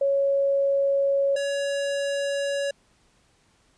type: tone pair in turn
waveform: sine / square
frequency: 554.4 / 562.1 Hz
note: C#5 / C#5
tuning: 0 / +24 cents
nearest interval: unison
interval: 24 cents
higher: second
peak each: -19 / -25 dBFS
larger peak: first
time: 0.01-1.36 / 1.36-2.71 s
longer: neither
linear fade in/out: 5 ms
effects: pink hiss -63 dBFS RMS until 3.77 s + resampled to 22050 Hz